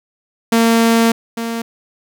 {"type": "tone pair in turn", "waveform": "sawtooth", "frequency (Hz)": [228.9, 230.1], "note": ["A#3", "A#3"], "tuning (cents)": [-31, -22], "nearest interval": "unison", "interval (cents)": 9, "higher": "second", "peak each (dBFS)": [-6, -16], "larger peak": "first", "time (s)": [[0.52, 1.12], [1.37, 1.62]], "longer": "first", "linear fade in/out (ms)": 5, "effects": []}